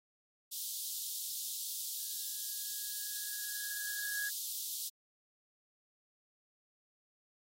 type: high-pass noise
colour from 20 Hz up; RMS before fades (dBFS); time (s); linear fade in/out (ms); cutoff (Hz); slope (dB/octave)
white; -40; 0.51-4.9; 20; 3400; 48
type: tone with exponential growth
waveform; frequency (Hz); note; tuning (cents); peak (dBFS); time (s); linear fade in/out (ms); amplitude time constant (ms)
sine; 1661.2; G#6; 0; -35; 1.99-4.29; 2; 500
effects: AAC 48 kbps